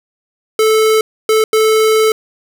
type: tone bursts at uneven times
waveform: square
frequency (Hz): 437.2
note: A4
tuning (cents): -11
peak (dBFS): -9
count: 3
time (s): 0.59-1.01 / 1.29-1.44 / 1.53-2.12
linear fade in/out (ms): 2
effects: none